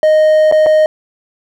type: tone with dropouts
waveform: triangle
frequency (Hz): 620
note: D#5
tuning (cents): -6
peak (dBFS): -4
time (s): 0.03-0.86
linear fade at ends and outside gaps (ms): 1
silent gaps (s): 0.514-0.523 / 0.662-0.666
effects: none